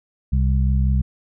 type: harmonic tone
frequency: 65.41 Hz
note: C2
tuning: in tune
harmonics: 1 / 2 / 3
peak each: -16 / -22 / -26 dBFS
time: 0.32-1.02 s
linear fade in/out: 10 ms
effects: none